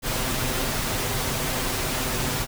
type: noise with comb filter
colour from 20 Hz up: pink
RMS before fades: -26 dBFS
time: 0.02-2.47 s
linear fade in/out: 50 ms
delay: 7.8 ms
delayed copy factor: +0.5
effects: none